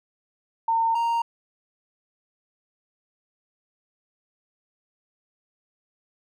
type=tone pair in turn; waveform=sine / triangle; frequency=910 / 929.7 Hz; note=A#5 / A#5; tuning=-42 / -5 cents; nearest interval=unison; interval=37 cents; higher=second; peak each=-19 dBFS; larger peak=neither; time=0.68-0.95 / 0.95-1.22 s; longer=neither; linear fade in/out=5 ms; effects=none